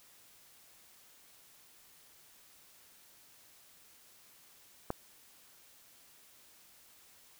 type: click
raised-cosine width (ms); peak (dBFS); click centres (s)
1; -19; 4.904
effects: white hiss -61 dBFS RMS until 7.39 s